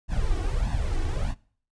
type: noise with flanger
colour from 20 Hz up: brown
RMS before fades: -25 dBFS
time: 0.08-1.35 s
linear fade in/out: 50 ms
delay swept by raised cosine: 1.1 to 2.7 ms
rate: 1.6 Hz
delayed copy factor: +1
effects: noise-tail reverb RT60 0.5 s tail -23 dB re dry + resampled to 22050 Hz